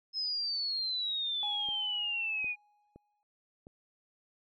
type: exponential sweep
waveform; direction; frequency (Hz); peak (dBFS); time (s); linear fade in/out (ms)
sine; down; 5180 to 2428; -31; 0.13-2.56; 50
type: tone with exponential decay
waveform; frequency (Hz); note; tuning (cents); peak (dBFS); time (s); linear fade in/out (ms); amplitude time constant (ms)
triangle; 830.6; G#5; 0; -36; 1.43-3.23; 0; 390
type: clicks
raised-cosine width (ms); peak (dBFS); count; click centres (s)
2; -37; 4; 1.688 / 2.444 / 2.96 / 3.669
effects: none